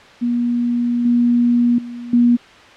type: tone with level steps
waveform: sine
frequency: 240 Hz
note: B3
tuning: 49 cents flat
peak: -15 / -11 / -27 / -9 dBFS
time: 0.21-2.37 s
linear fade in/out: 20 ms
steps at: 1.05 / 1.78 / 2.13 s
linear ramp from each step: 5 ms
effects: white hiss -42 dBFS RMS until 2.76 s + low-pass 3000 Hz 12 dB/octave